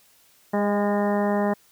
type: harmonic tone with a mistuned harmonic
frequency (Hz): 204.1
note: G#3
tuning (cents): -30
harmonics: 1 / 2 / 3 / 4 / 5 / 6 / 7 / 8 / 9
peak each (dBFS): -23 / -27 / -26 / -29 / -33 / -40 / -41 / -43 / -36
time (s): 0.53-1.54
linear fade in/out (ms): 10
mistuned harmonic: 3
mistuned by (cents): +18
effects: white hiss -58 dBFS RMS until 1.71 s